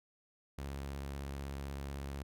sawtooth tone with vibrato, 69.3 Hz, C#2, in tune, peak -36 dBFS, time 0.58-2.23 s, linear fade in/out 5 ms, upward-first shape sine, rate 16 Hz, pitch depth 40 cents each way, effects none

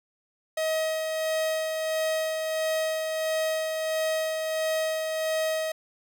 45% pulse tone with tremolo, 634 Hz, D#5, 32 cents sharp, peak -24 dBFS, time 0.57-5.72 s, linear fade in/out 5 ms, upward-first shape sine, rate 1.5 Hz, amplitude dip 35%, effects none

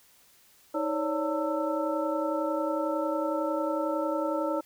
sine tone cluster, 315.9 / 546 / 577 / 903 / 1324 Hz, D#4 / C#5 / D5 / A5 / E6, +26 / -26 / -31 / +45 / +7 cents, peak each -31 / -33 / -31 / -35 / -36 dBFS, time 0.74-4.61 s, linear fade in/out 10 ms, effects white hiss -60 dBFS RMS until 4.65 s

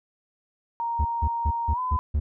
sine tone with pitch glide, 932.3 to 1010.8 Hz, A#5 to B5, 0 to +40 cents, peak -25 dBFS, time 0.8-1.99 s, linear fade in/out 0 ms, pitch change +140 cents, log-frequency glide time 1.74-1.79 s
triangle tone bursts, 73.42 Hz, D2, in tune, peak -18 dBFS, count 6, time 0.99-2.2 s, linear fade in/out 10 ms, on 60 ms, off 170 ms
effects none

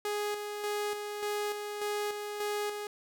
sawtooth tone with tremolo, 415.3 Hz, G#4, in tune, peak -27 dBFS, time 0.05-2.87 s, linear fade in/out 2 ms, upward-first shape square, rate 1.7 Hz, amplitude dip 45%, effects none

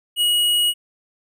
square tone, 2902 Hz, F#7, 34 cents flat, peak -16 dBFS, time 0.16-0.74 s, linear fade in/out 50 ms, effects none

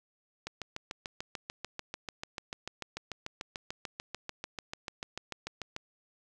click train, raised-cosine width 0.2 ms, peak -20 dBFS, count 37, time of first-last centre 0.47-5.764 s, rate 6.8 Hz, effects none

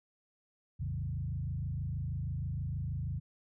sine tone with frequency modulation, 110 Hz, A2, in tune, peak -33 dBFS, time 0.79-3.2 s, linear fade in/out 20 ms, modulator 26.3 Hz, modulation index 1.7, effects none

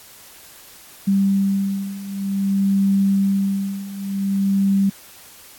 sine beating tone pair, 196 / 196.53 Hz, G3 / G3, 0 / +5 cents, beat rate 0.53 Hz, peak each -21 / -18 dBFS, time 1.07-4.9 s, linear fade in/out 10 ms, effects white hiss -44 dBFS RMS until 5.58 s + AAC 64 kbps

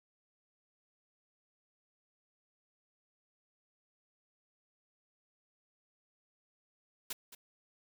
white noise with echo, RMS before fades -39 dBFS, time 7.1-7.13 s, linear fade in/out 5 ms, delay 220 ms, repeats 1, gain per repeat -13 dB, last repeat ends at 7.35 s, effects none

